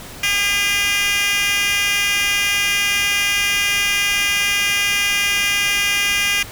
10% pulse tone with high-pass filter, 404.8 Hz, G#4, 44 cents flat, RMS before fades -18 dBFS, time 0.23-6.43 s, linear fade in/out 5 ms, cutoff 2500 Hz, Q 2.1, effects pink hiss -35 dBFS RMS until 6.51 s

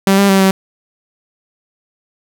sawtooth tone with pitch steps, 194.5 / 199 / 193.4 / 191.5 Hz, G3 / G3 / G3 / G3, -13 / +26 / -23 / -40 cents, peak -4 dBFS, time 0.07-0.51 s, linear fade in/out 2 ms, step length 110 ms, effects none

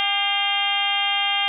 harmonic tone with a mistuned harmonic, 400 Hz, G4, 35 cents sharp, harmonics 2 / 3 / 4 / 5 / 6 / 7 / 8 / 9, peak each -26 / -32 / -32 / -28 / -31 / -26 / -23 / -35 dBFS, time 0-1.48 s, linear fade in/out 0 ms, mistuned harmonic 5, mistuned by +66 cents, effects none

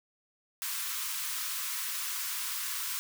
white high-pass noise, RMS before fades -35 dBFS, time 0.62-2.99 s, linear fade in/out 0 ms, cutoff 950 Hz, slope 96 dB/octave, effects none

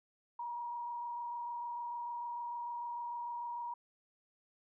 sine tone with frequency modulation, 953 Hz, A#5, 38 cents sharp, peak -38 dBFS, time 0.39-3.74 s, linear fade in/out 5 ms, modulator 26.7 Hz, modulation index 0.64, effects none

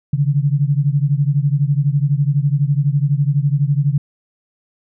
sine beating tone pair, 138.59 / 150.59 Hz, C#3 / D3, 0 / +44 cents, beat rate 12 Hz, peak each -15 / -17 dBFS, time 0.13-3.98 s, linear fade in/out 5 ms, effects none

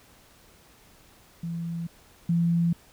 sine tone pair in turn, 168.2 / 169.66 Hz, E3 / F3, +35 / -50 cents, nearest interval unison, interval 15 cents, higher second, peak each -29 / -20 dBFS, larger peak second, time 1.43-1.87 / 2.29-2.73 s, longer neither, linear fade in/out 5 ms, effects pink hiss -56 dBFS RMS until 2.92 s

